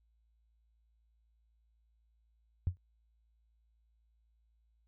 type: tone with exponential decay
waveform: sine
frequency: 88.8 Hz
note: F2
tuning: 29 cents sharp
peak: -24 dBFS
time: 2.67-2.77 s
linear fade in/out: 0 ms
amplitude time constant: 21 ms
effects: added 56 Hz sine -69 dBFS peak until 4.87 s